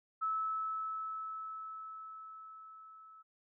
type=tone with level ramp; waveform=sine; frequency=1303 Hz; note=E6; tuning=20 cents flat; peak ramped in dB=-31 to -54 dBFS; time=0.21-3.23 s; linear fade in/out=20 ms; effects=none